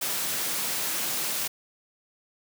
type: high-pass noise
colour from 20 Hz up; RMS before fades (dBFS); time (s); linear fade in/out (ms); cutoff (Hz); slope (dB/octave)
white; -29; 0.01-1.48; 10; 120; 48
effects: none